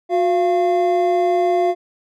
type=tone pair together; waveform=triangle; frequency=361.7 / 689.1 Hz; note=F#4 / F5; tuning=-39 / -23 cents; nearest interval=major seventh; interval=1116 cents; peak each=-15 dBFS; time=0.09-1.75 s; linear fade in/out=50 ms; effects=none